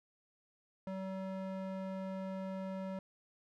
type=tone with band-pass filter; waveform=square; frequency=190.4 Hz; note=F#3; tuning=50 cents sharp; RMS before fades=-41 dBFS; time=0.87-2.99 s; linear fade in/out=2 ms; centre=490 Hz; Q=0.85; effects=none

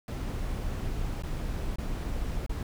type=noise with dropouts; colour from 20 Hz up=brown; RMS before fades=-32 dBFS; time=0.08-2.63 s; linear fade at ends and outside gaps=2 ms; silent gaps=1.224-1.235 / 1.759-1.784 / 2.464-2.494 s; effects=none

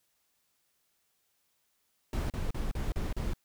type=noise bursts; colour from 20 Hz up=brown; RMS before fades=-32 dBFS; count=6; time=2.13-3.335 s; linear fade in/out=2 ms; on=170 ms; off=37 ms; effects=white hiss -75 dBFS RMS until 3.44 s

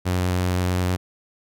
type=tone with vibrato; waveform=sawtooth; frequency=90.6 Hz; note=F#2; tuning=36 cents flat; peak=-16 dBFS; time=0.05-0.97 s; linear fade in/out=20 ms; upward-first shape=sine; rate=9.6 Hz; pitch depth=13 cents each way; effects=none

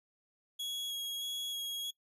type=tone with vibrato; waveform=40% pulse; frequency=3322 Hz; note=G#7; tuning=in tune; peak=-35 dBFS; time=0.59-1.91 s; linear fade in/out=10 ms; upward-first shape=square; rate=1.6 Hz; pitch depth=9 cents each way; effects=noise-tail reverb RT60 0.1 s tail -21 dB re dry

